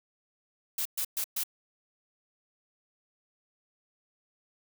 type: noise bursts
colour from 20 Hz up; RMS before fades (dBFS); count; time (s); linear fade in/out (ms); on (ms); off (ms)
blue; -31; 4; 0.78-1.436; 5; 74; 120
effects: none